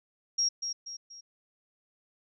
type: tone with echo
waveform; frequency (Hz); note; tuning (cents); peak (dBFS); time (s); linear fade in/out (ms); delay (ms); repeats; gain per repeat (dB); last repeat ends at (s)
sine; 5600; F8; +4; -24; 0.38-0.49; 10; 240; 3; -7; 1.21
effects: none